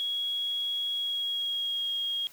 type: tone with pitch glide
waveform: sine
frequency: 3322 to 3267 Hz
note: G#7 to G#7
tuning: 0 to -29 cents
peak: -28 dBFS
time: 0-2.27 s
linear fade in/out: 0 ms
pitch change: -29 cents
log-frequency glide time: 0.91-1.91 s
effects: white hiss -54 dBFS RMS until 2.32 s